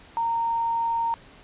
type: tone with quantisation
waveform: sine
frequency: 923 Hz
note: A#5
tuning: 17 cents flat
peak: -22 dBFS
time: 0.17-1.14 s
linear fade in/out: 0 ms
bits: 7
effects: pink hiss -50 dBFS RMS until 1.43 s + resampled to 8000 Hz